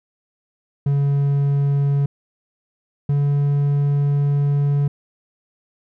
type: tone pair in turn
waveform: triangle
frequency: 141.1 / 142.9 Hz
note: C#3 / D3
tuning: +31 / -47 cents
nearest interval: unison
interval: 22 cents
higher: second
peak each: -13 dBFS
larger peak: neither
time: 0.86-2.06 / 3.09-4.88 s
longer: second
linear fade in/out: 5 ms
effects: none